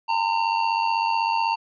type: tone with amplitude modulation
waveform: square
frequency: 913 Hz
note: A#5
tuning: 36 cents flat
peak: -18 dBFS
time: 0.08-1.56 s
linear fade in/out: 20 ms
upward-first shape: sine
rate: 96 Hz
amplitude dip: 65%
effects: resampled to 11025 Hz